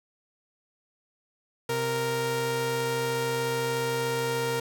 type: tone pair together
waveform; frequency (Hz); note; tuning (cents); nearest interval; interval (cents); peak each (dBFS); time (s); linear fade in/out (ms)
sawtooth; 130.6 / 465.4; C3 / A#4; -3 / -3; octave + minor seventh; 2200; -29 / -23; 1.69-4.6; 5
effects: none